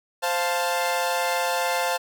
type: chord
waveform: sawtooth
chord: F major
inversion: second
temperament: equal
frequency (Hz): 523.3 / 698.5 / 880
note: C5 / F5 / A5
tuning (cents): 0 / 0 / 0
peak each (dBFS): -23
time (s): 0.22-1.98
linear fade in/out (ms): 20
effects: none